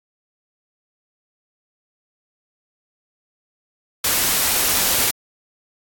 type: noise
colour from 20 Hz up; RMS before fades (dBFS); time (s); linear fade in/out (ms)
white; -18; 4.04-5.11; 5
effects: AAC 64 kbps